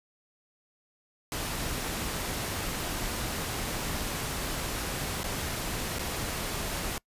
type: noise with dropouts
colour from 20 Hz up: pink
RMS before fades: -33 dBFS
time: 1.32-6.98 s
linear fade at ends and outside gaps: 1 ms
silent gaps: 5.233-5.241 / 5.986-5.993 s
effects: noise-tail reverb RT60 0.1 s tail -25 dB re dry + resampled to 32000 Hz